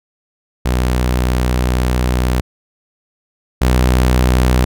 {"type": "tone pair in turn", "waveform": "sawtooth", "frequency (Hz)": [62.1, 62.57], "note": ["B1", "B1"], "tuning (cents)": [10, 23], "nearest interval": "unison", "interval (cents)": 13, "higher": "second", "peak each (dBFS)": [-9, -6], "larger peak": "second", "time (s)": [[0.65, 2.41], [3.61, 4.65]], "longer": "first", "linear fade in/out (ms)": 10, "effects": []}